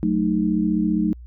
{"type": "chord", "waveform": "sine", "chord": "D# diminished", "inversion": "first", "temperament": "equal with one note detuned", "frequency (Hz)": [185, 220, 309.5], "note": ["F#3", "A3", "D#4"], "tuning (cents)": [0, 0, -9], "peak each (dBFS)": -22, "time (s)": [0.03, 1.13], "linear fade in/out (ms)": 0, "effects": ["added 60 Hz sine -37 dBFS peak until 1.26 s"]}